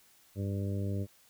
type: harmonic tone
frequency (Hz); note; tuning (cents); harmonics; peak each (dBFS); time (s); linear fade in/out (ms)
99.2; G2; +21; 1 / 2 / 3 / 4 / 5 / 6; -32 / -38 / -42 / -44 / -46 / -48; 0.35-1.07; 50
effects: white hiss -63 dBFS RMS until 1.29 s